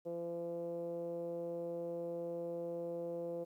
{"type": "tone with low-pass filter", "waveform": "10% pulse", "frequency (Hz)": 170.4, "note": "F3", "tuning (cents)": -42, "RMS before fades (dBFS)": -41, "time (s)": [0.05, 3.45], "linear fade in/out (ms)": 20, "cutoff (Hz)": 480, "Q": 5.3, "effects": ["12-bit"]}